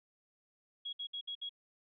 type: tone bursts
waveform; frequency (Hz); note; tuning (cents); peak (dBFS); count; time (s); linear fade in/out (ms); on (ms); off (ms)
sine; 3316; G#7; -3; -38; 5; 0.85-1.494; 10; 80; 61
effects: none